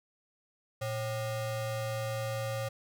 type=ring-modulated tone; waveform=square; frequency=329.6 Hz; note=E4; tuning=in tune; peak=-30 dBFS; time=0.81-2.69 s; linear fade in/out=10 ms; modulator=214 Hz; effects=none